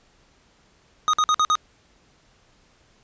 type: tone bursts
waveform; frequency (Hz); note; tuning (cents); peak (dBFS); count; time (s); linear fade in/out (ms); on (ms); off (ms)
square; 1244.5; D#6; 0; -17; 5; 1.08-1.554; 0; 54; 51
effects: pink hiss -59 dBFS RMS until 3.03 s + resampled to 16000 Hz